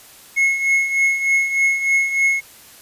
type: tone with tremolo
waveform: triangle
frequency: 2175 Hz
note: C#7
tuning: 33 cents flat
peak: -10 dBFS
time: 0.36-2.41 s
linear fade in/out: 20 ms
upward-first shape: triangle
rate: 3.3 Hz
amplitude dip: 70%
effects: white hiss -44 dBFS RMS until 2.81 s + resampled to 32000 Hz